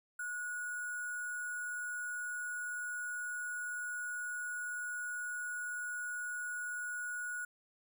sine tone with sample-and-hold, 1459 Hz, F#6, 25 cents flat, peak -37 dBFS, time 0.19-7.45 s, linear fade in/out 5 ms, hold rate 8820 Hz, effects none

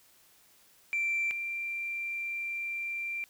sine tone pair in turn, 2349 / 2363 Hz, D7 / D7, 0 / +10 cents, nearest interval unison, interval 10 cents, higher second, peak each -26 / -32 dBFS, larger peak first, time 0.93-1.31 / 1.31-3.24 s, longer second, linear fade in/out 0 ms, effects tanh soft clip ceiling -24 dBFS + white hiss -62 dBFS RMS until 3.29 s

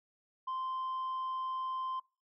sine tone, 1041 Hz, C6, 9 cents flat, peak -32 dBFS, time 0.47-2 s, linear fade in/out 10 ms, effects noise-tail reverb RT60 0.3 s tail -23 dB re dry + tanh soft clip ceiling -33 dBFS

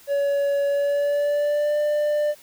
triangle tone with pitch glide, 565 to 594.5 Hz, C#5 to D5, +33 to +21 cents, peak -17 dBFS, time 0.07-2.35 s, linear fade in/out 50 ms, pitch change +88 cents, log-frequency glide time 0.67-1.77 s, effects white hiss -50 dBFS RMS until 2.42 s

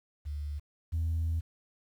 sine tone pair in turn, 73.42 / 81.6 Hz, D2 / E2, 0 / -17 cents, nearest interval major second, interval 183 cents, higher second, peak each -33 / -26 dBFS, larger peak second, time 0.25-0.6 / 0.92-1.41 s, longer second, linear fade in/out 20 ms, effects tanh soft clip ceiling -25 dBFS + 10-bit

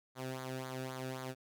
sawtooth tone with flanger, 130 Hz, C3, 11 cents flat, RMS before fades -42 dBFS, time 0.15-1.35 s, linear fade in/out 50 ms, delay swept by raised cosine 0.36 to 0.99 ms, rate 3.8 Hz, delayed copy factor -0.7, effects none

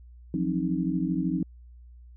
sine tone cluster, 170.4 / 183.3 / 266.4 / 311.4 Hz, F3 / F#3 / C4 / D#4, -42 / -16 / +31 / +2 cents, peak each -30 dBFS, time 0.34-1.43 s, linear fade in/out 2 ms, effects added 60 Hz sine -46 dBFS peak until 2.16 s

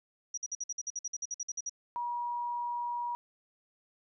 sine tone bursts, 5790 Hz, F#8, 38 cents flat, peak -33 dBFS, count 16, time 0.34-1.695 s, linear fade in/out 5 ms, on 35 ms, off 53 ms
sine tone, 959 Hz, A#5, 49 cents sharp, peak -32 dBFS, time 1.96-3.15 s, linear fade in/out 0 ms
effects none

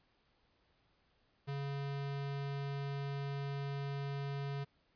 square tone, 140 Hz, C#3, 18 cents sharp, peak -38 dBFS, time 1.47-4.65 s, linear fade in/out 20 ms, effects pink hiss -74 dBFS RMS until 4.95 s + resampled to 11025 Hz

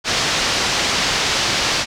white low-pass noise, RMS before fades -19 dBFS, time 0.04-1.86 s, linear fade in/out 50 ms, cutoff 5700 Hz, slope 24 dB/octave, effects none

